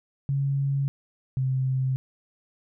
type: tone pair in turn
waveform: sine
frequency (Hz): 138.59 / 131.14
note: C#3 / C3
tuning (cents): 0 / +4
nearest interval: minor second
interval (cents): 96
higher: first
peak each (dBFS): -22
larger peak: neither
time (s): 0.29-0.88 / 1.37-1.96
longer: neither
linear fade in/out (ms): 0
effects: none